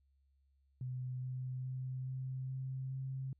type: tone with pitch steps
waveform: sine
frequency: 127.1 / 128.21 / 129.32 / 130.45 / 131.58 / 132.73 Hz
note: C3 / C3 / C3 / C3 / C3 / C3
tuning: -50 / -35 / -20 / -5 / +10 / +25 cents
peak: -38 dBFS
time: 0.81-3.33 s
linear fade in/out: 2 ms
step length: 420 ms
effects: added 68 Hz sine -70 dBFS peak until 3.39 s